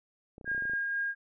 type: clicks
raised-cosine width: 2 ms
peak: -34 dBFS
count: 11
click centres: 0.381 / 0.412 / 0.445 / 0.478 / 0.516 / 0.548 / 0.579 / 0.623 / 0.654 / 0.697 / 0.735 s
type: tone with tremolo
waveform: sine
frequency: 1622 Hz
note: G#6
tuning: 41 cents flat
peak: -28 dBFS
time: 0.45-1.15 s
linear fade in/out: 50 ms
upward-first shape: triangle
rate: 4.1 Hz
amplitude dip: 25%
effects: none